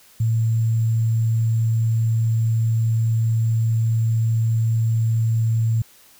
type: tone with sample-and-hold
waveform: sine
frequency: 113.1 Hz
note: A2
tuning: 48 cents sharp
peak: -16 dBFS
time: 0.2-5.82 s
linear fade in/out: 5 ms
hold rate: 7350 Hz
effects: white hiss -51 dBFS RMS until 6.19 s